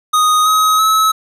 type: tone with pitch steps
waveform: square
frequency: 1244.5 / 1267.7 / 1291.4 Hz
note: D#6 / D#6 / E6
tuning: 0 / +32 / -36 cents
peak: -10 dBFS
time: 0.13-1.12 s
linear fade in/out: 10 ms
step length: 330 ms
effects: resampled to 32000 Hz + 8-bit